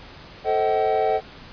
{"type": "chord", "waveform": "triangle", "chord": "A diminished seventh", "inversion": "none", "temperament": "just", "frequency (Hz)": [440, 528, 633.6, 760.3], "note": ["A4", "C5", "Eb5", "Gb5"], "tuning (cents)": [0, 16, 31, 47], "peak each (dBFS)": [-21, -26, -23, -20], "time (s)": [0.44, 1.21], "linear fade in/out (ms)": 50, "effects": ["pink hiss -43 dBFS RMS until 1.52 s", "resampled to 11025 Hz"]}